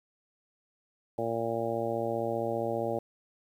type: harmonic tone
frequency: 115.2 Hz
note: A#2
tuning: 20 cents flat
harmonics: 1 / 2 / 3 / 4 / 5 / 6 / 7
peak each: -40 / -39 / -36 / -35 / -33 / -38 / -38 dBFS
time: 1.18-2.99 s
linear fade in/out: 5 ms
effects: 10-bit